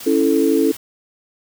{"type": "noise", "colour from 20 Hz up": "white", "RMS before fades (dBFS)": -34, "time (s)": [0, 0.77], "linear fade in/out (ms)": 5}
{"type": "chord", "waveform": "sine", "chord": "A major", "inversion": "first", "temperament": "equal", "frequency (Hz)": [277.2, 329.6, 440], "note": ["C#4", "E4", "A4"], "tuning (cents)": [0, 0, 0], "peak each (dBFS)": -17, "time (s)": [0.06, 0.72], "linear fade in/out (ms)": 10}
{"effects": []}